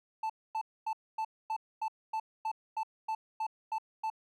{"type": "tone bursts", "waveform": "triangle", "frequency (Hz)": 880, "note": "A5", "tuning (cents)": 0, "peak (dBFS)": -29, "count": 13, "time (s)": [0.23, 4.101], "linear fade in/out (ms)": 5, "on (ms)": 67, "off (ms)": 250, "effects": []}